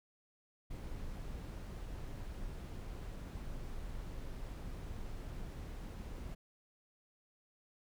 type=noise; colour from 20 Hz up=brown; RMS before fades=-44 dBFS; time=0.7-6.35 s; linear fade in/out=10 ms; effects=none